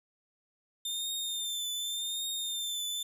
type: tone with vibrato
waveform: sawtooth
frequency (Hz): 3600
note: A7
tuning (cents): +39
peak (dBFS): -30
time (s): 0.85-3.03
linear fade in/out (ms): 5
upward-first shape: triangle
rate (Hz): 0.87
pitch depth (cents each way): 54
effects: none